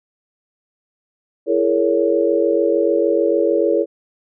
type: chord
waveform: sine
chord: A# half-diminished seventh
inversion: second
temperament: just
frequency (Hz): 335.6 / 419.5 / 466.2 / 559.4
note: E4 / G#4 / A#4 / C#5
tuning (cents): +31 / +17 / 0 / +16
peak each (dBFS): -19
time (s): 1.46-3.86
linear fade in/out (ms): 50
effects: none